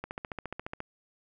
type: click train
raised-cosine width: 0.5 ms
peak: -21 dBFS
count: 12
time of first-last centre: 0.04-0.804 s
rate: 14.4 Hz
effects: none